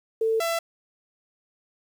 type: tone pair in turn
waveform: sine / sawtooth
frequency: 446.6 / 669.1 Hz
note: A4 / E5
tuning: +26 / +26 cents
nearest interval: perfect fifth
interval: 700 cents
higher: second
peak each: -20 dBFS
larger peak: neither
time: 0.21-0.4 / 0.4-0.59 s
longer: neither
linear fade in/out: 5 ms
effects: 9-bit